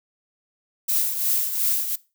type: noise with tremolo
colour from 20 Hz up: violet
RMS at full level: -20 dBFS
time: 0.88-1.96 s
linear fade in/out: 10 ms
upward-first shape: triangle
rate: 2.8 Hz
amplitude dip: 65%
effects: noise-tail reverb RT60 0.3 s tail -21 dB re dry